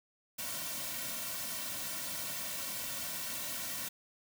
white noise with comb filter, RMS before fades -39 dBFS, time 0.38-3.89 s, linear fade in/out 10 ms, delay 2.4 ms, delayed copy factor -0.95, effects none

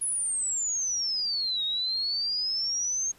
sine exponential two-way sweep, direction down then up, 10548 to 3729 to 6490 Hz, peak -26 dBFS, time 0.01-3.12 s, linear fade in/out 10 ms, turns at 1.64 s, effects pink hiss -58 dBFS RMS until 3.18 s + resampled to 32000 Hz

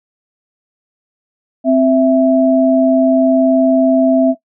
sine tone pair together, 261.6 / 659.2 Hz, C4 / E5, 0 / 0 cents, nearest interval octave + major third, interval 1600 cents, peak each -10 dBFS, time 1.64-4.35 s, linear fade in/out 50 ms, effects noise-tail reverb RT60 0.1 s tail -17 dB re dry

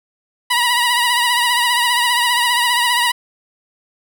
15% pulse tone with vibrato, 966 Hz, B5, 39 cents flat, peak -7 dBFS, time 0.5-3.12 s, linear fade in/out 10 ms, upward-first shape triangle, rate 15 Hz, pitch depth 62 cents each way, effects none

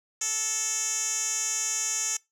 10% pulse tone with band-pass filter, 440 Hz, A4, in tune, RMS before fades -29 dBFS, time 0.21-2.17 s, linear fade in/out 5 ms, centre 6700 Hz, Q 4, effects noise-tail reverb RT60 0.2 s tail -22 dB re dry

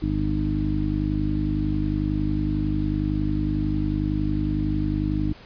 harmonic tone with a mistuned harmonic, 51 Hz, G#1, 31 cents flat, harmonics 1 / 2 / 3 / 4 / 5 / 6, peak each -27 / -29 / -29 / -32 / -31 / -26 dBFS, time 0.02-5.33 s, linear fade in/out 5 ms, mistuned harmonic 1, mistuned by +33 cents, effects pink hiss -47 dBFS RMS until 5.45 s + resampled to 11025 Hz

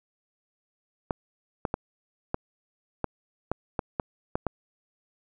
clicks, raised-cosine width 1 ms, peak -12 dBFS, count 10, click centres 1.108 / 1.652 / 1.741 / 2.344 / 3.043 / 3.516 / 3.792 / 3.998 / 4.355 / 4.467 s, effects none

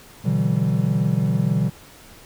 triangle chord, E minor seventh, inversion second, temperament equal with one note detuned, 123.47 / 146.83 / 164.81 / 191.52 Hz, B2 / D3 / E3 / G3, 0 / 0 / 0 / -40 cents, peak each -21 dBFS, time 0.24-1.7 s, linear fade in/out 20 ms, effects pink hiss -46 dBFS RMS until 2.25 s

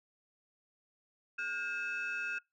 sine tone cluster, 1429 / 1589 / 2603 Hz, F6 / G6 / E7, +39 / +23 / -22 cents, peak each -36 / -39 / -37 dBFS, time 1.38-2.39 s, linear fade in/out 10 ms, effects noise-tail reverb RT60 0.2 s tail -25 dB re dry + tanh soft clip ceiling -30 dBFS

